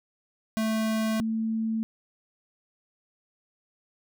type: tone pair in turn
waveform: square / sine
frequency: 220 / 222.7 Hz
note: A3 / A3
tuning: 0 / +21 cents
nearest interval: unison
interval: 21 cents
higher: second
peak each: -25 dBFS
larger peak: neither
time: 0.57-1.2 / 1.2-1.83 s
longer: neither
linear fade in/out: 0 ms
effects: none